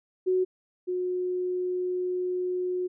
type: tone pair in turn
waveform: sine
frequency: 370 / 363.2 Hz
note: F#4 / F#4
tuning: 0 / -32 cents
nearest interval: unison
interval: 32 cents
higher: first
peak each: -21 / -26 dBFS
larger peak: first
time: 0.26-0.45 / 0.87-2.88 s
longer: second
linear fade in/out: 20 ms
effects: none